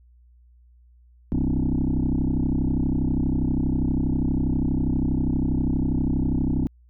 sine tone with frequency modulation, 155.5 Hz, D#3, 1 cent flat, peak -18 dBFS, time 1.32-6.67 s, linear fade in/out 0 ms, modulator 32.4 Hz, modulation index 4.6, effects tanh soft clip ceiling -17 dBFS + added 60 Hz sine -51 dBFS peak until 6.89 s

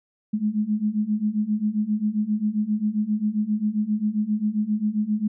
sine beating tone pair, 207.7 / 215.2 Hz, G#3 / A3, 0 / -38 cents, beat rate 7.5 Hz, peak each -25 / -23 dBFS, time 0.33-5.28 s, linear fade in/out 10 ms, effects none

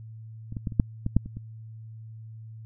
clicks, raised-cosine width 5 ms, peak -25 / -20 / -16 / -25 / -6 / -15 / -7 / -24 / -24 dBFS, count 9, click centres 0.524 / 0.568 / 0.672 / 0.722 / 0.798 / 1.064 / 1.166 / 1.26 / 1.37 s, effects added 111 Hz sine -40 dBFS peak until 2.65 s

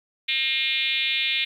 sine tone with frequency modulation, 2960 Hz, F#7, in tune, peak -21 dBFS, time 0.28-1.45 s, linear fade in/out 10 ms, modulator 274 Hz, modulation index 3.2, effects 9-bit

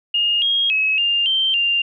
sine tone with pitch steps, 2840 / 3262 / 2568 / 2804 / 3130 / 2792 Hz, F7 / G#7 / E7 / F7 / G7 / F7, +28 / -32 / -46 / +6 / -3 / -1 cents, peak -15 dBFS, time 0.14-1.82 s, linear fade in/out 5 ms, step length 280 ms, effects none

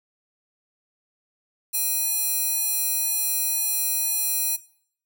square tone with high-pass filter, 829 Hz, G#5, 3 cents flat, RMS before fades -24 dBFS, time 1.73-4.57 s, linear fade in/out 20 ms, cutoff 9500 Hz, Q 0.66, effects noise-tail reverb RT60 0.6 s tail -20 dB re dry

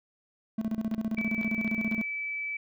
triangle tone with tremolo, 220 Hz, A3, in tune, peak -24 dBFS, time 0.58-2.02 s, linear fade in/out 5 ms, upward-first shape square, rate 15 Hz, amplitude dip 80%
click train, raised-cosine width 0.3 ms, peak -27 dBFS, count 5, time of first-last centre 0.94-1.923 s, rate 4.07 Hz
sine tone, 2305 Hz, D7, 33 cents flat, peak -31 dBFS, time 1.17-2.57 s, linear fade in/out 5 ms
effects none

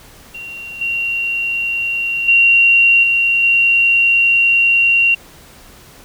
sine tone with level steps, 2755 Hz, F7, 24 cents flat, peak -27 / -16 / -7 / -11 / -9 dBFS, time 0.34-5.15 s, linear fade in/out 10 ms, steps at 0.81 / 2.28 / 3.03 / 3.43 s, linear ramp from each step 5 ms, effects pink hiss -42 dBFS RMS until 6.04 s

